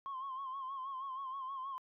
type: tone with vibrato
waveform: sine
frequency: 1068 Hz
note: C6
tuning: 35 cents sharp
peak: -38 dBFS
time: 0.06-1.78 s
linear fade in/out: 0 ms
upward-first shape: sine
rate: 6.3 Hz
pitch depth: 68 cents each way
effects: tanh soft clip ceiling -36 dBFS